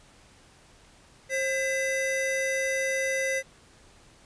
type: tone pair together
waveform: square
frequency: 532.9 / 2012 Hz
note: C5 / B6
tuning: +32 / +32 cents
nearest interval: octave + major seventh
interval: 2300 cents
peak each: -29 / -29 dBFS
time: 1.29-3.43 s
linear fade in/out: 50 ms
effects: pink hiss -56 dBFS RMS until 4.25 s + resampled to 22050 Hz